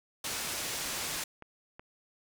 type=low-pass noise; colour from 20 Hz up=white; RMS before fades=-36 dBFS; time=0.24-1.24 s; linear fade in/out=5 ms; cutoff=9000 Hz; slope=12 dB/octave
type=click train; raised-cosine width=0.5 ms; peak=-31 dBFS; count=4; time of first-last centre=0.68-1.795 s; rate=2.69 Hz
effects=none